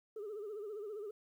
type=tone with vibrato; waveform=sine; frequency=419.2 Hz; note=G#4; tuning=16 cents sharp; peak=-39 dBFS; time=0.16-1.11 s; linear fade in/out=5 ms; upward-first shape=sine; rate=15 Hz; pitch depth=95 cents each way; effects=tanh soft clip ceiling -39 dBFS + 12-bit